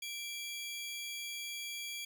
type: tone pair together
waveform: sawtooth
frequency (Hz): 2349 / 3322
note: D7 / G#7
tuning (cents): 0 / 0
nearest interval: tritone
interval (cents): 600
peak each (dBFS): -39 / -40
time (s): 0.02-2.05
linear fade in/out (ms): 5
effects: none